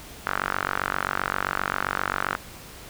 sawtooth tone with band-pass filter, 47.59 Hz, F#1, 49 cents sharp, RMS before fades -28 dBFS, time 0.26-2.36 s, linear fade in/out 10 ms, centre 1400 Hz, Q 3.5, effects pink hiss -43 dBFS RMS until 2.89 s

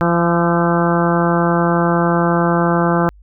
harmonic tone with a mistuned harmonic, 171.1 Hz, F3, 35 cents flat, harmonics 1 / 2 / 3 / 4 / 5 / 6 / 7 / 8 / 9, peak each -16 / -19 / -21 / -22 / -23 / -24 / -24 / -25 / -26 dBFS, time 0.01-3.09 s, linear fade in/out 0 ms, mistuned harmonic 8, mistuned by -39 cents, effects added 50 Hz sine -41 dBFS peak until 3.22 s

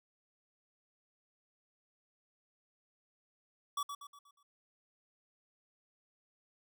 square tone with echo, 1142 Hz, D6, 49 cents flat, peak -34 dBFS, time 3.77-3.83 s, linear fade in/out 5 ms, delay 120 ms, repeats 5, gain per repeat -7 dB, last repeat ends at 4.43 s, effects none

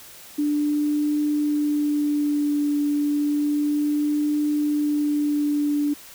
sine tone with vibrato, 294.4 Hz, D4, 4 cents sharp, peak -19 dBFS, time 0.38-5.94 s, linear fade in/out 10 ms, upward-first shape triangle, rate 0.31 Hz, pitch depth 17 cents each way, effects white hiss -44 dBFS RMS until 6.14 s

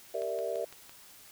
sine chord, E half-diminished seventh, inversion first, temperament equal, 392 / 466.2 / 587.3 / 659.3 Hz, G4 / Bb4 / D5 / E5, 0 / 0 / 0 / 0 cents, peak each -39 / -36 / -36 / -36 dBFS, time 0.14-0.65 s, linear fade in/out 5 ms
click train, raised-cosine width 0.2 ms, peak -31 dBFS, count 5, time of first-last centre 0.22-0.895 s, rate 5.93 Hz
effects white hiss -54 dBFS RMS until 1.31 s

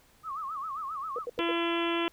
sine tone with vibrato, 1183 Hz, D6, 12 cents sharp, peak -33 dBFS, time 0.23-1.26 s, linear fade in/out 50 ms, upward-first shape sine, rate 7.5 Hz, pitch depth 180 cents each way
sine tone bursts, 483.4 Hz, B4, 37 cents flat, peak -31 dBFS, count 4, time 1.16-1.514 s, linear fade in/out 2 ms, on 27 ms, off 82 ms
harmonic tone, 338.1 Hz, E4, 44 cents sharp, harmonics 1 / 2 / 3 / 4 / 5 / 6 / 7 / 8 / 9 / 10, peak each -29 / -38 / -35 / -38 / -42 / -42 / -40 / -38 / -39 / -41 dBFS, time 1.39-2.08 s, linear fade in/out 0 ms
effects pink hiss -62 dBFS RMS until 2.12 s

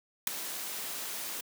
white noise with ADSR envelope, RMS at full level -23 dBFS, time 0.27-1.41 s, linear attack 4 ms, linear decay 5 ms, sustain -15 dB, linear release 6 ms, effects high-pass 200 Hz 12 dB/octave

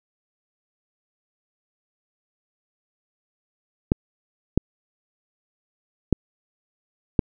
clicks, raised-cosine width 3 ms, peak -3 dBFS, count 4, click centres 3.919 / 4.576 / 6.127 / 7.192 s, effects none

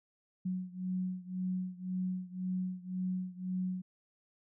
sine beating tone pair, 183.4 / 185.3 Hz, F#3 / F#3, -15 / +3 cents, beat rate 1.9 Hz, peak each -36 / -38 dBFS, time 0.45-3.82 s, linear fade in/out 10 ms, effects none

